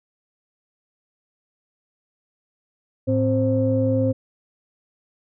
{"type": "tone cluster", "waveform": "sine", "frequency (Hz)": [108.7, 261.5, 526], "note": ["A2", "C4", "C5"], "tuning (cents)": [-21, -1, 9], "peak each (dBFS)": -21, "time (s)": [3.07, 4.13], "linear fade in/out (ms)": 20, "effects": ["tanh soft clip ceiling -8 dBFS"]}